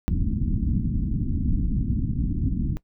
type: low-pass noise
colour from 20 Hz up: pink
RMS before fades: -24 dBFS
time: 0.08-2.77 s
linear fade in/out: 0 ms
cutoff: 280 Hz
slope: 48 dB/octave
effects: noise-tail reverb RT60 0.1 s tail -20 dB re dry